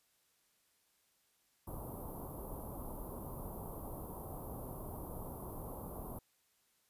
pink band-stop noise, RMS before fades -45 dBFS, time 1.67-6.19 s, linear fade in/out 5 ms, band 1100 to 11000 Hz, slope 48 dB/octave, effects white hiss -75 dBFS RMS until 6.89 s + resampled to 32000 Hz

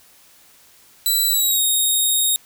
5% pulse tone with pitch glide, 3978 to 3733 Hz, B7 to A#7, +12 to +2 cents, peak -9 dBFS, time 1.06-2.36 s, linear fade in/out 0 ms, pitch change -110 cents, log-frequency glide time 1.28-1.63 s, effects white hiss -51 dBFS RMS until 2.45 s

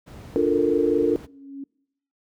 brown noise, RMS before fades -36 dBFS, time 0.06-1.27 s, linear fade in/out 20 ms
sine chord, Bb major seventh, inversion first, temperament equal with one note detuned, 293.7 / 349.2 / 440 / 464.8 Hz, D4 / F4 / A4 / Bb4, 0 / 0 / 0 / -5 cents, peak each -23 dBFS, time 0.36-1.16 s, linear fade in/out 0 ms
sine tone with exponential growth, 276.2 Hz, C#4, 6 cents flat, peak -30 dBFS, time 0.9-1.64 s, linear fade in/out 5 ms, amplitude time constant 160 ms
effects noise-tail reverb RT60 0.8 s tail -26 dB re dry + high-pass 80 Hz 12 dB/octave

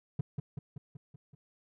triangle tone with echo, 140.8 Hz, C#3, 27 cents sharp, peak -25 dBFS, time 0.19-0.21 s, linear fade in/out 5 ms, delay 190 ms, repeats 6, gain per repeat -4 dB, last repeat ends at 1.35 s, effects none

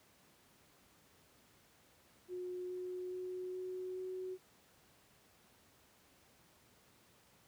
sine tone with pitch steps, 362.1 / 364.4 / 366.7 / 369.1 / 371.4 Hz, F#4 / F#4 / F#4 / F#4 / F#4, -37 / -26 / -15 / -4 / +7 cents, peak -40 dBFS, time 2.28-4.38 s, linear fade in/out 50 ms, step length 420 ms, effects pink hiss -67 dBFS RMS until 7.47 s + high-pass 80 Hz 12 dB/octave

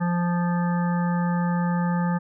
harmonic tone, 174.61 Hz, F3, in tune, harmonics 1 / 3 / 5 / 7 / 9 / 10, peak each -21 / -35 / -31 / -35 / -40 / -39 dBFS, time 0-2.19 s, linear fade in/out 20 ms, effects none

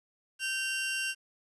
sawtooth tone pair together, 1554 / 2769 Hz, G6 / F7, -16 / -15 cents, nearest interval minor seventh, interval 1001 cents, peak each -31 / -29 dBFS, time 0.39-1.15 s, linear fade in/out 50 ms, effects resampled to 24000 Hz + 10-bit

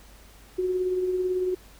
sine tone with tremolo, 367.3 Hz, F#4, 13 cents flat, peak -21 dBFS, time 0.58-1.55 s, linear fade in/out 10 ms, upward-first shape triangle, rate 18 Hz, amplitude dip 45%, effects added 50 Hz sine -51 dBFS peak until 1.79 s + pink hiss -53 dBFS RMS until 1.79 s

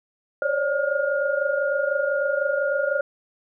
sine tone cluster, 540 / 564 / 590 / 1421 Hz, C#5 / C#5 / D5 / F6, -45 / +30 / +8 / +30 cents, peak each -26 dBFS, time 0.42-3.01 s, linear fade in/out 2 ms, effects none

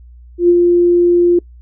sine tone with ADSR envelope, 349.2 Hz, F4, in tune, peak -4 dBFS, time 0.38-1.39 s, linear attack 110 ms, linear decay 44 ms, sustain -3 dB, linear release 5 ms, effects noise-tail reverb RT60 0.1 s tail -25 dB re dry + added 60 Hz sine -36 dBFS peak until 1.61 s

